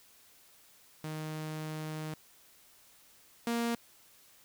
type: tone pair in turn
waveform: sawtooth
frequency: 155.56 / 234.2 Hz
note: D#3 / A#3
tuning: 0 / +8 cents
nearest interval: perfect fifth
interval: 708 cents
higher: second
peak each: -33 / -26 dBFS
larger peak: second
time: 1.04-2.14 / 3.47-3.75 s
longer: first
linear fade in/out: 2 ms
effects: white hiss -61 dBFS RMS until 4.44 s